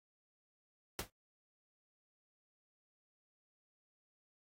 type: noise with exponential decay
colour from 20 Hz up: pink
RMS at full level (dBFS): -35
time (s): 0.99-1.1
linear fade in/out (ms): 1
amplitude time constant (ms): 23
effects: AAC 48 kbps